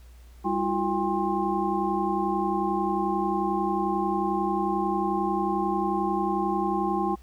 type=tone cluster; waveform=sine; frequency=199.8 / 328.7 / 359.9 / 801 / 1061 Hz; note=G3 / E4 / F#4 / G5 / C6; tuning=+33 / -5 / -48 / +37 / +24 cents; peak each=-30 / -30 / -30 / -28 / -31 dBFS; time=0.44-7.16 s; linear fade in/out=20 ms; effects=added 60 Hz sine -46 dBFS peak until 7.22 s + pink hiss -60 dBFS RMS until 7.22 s